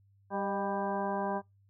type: harmonic tone with a mistuned harmonic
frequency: 197.5 Hz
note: G3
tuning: 13 cents sharp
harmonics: 1 / 2 / 3 / 4 / 5 / 6 / 8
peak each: -37 / -38 / -37 / -36 / -37 / -47 / -45 dBFS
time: 0.3-1.42 s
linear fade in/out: 50 ms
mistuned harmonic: 3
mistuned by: +49 cents
effects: noise-tail reverb RT60 0.2 s tail -24 dB re dry + added 99 Hz sine -62 dBFS peak until 1.69 s